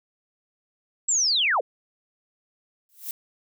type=linear sweep; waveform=sine; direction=down; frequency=7770 to 392 Hz; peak=-19 dBFS; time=1.08-1.61 s; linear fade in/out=10 ms
type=noise with exponential growth; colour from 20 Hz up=violet; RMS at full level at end=-28 dBFS; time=2.89-3.11 s; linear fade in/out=1 ms; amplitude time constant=47 ms
effects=none